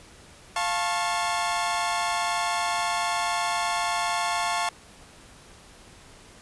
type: chord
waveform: sawtooth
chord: F augmented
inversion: none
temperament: equal with one note detuned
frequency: 698.5 / 880 / 1089.7 Hz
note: F5 / A5 / C#6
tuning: 0 / 0 / -30 cents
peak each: -25 dBFS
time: 0.56-4.69 s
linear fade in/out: 2 ms
effects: pink hiss -50 dBFS RMS until 6.41 s + resampled to 24000 Hz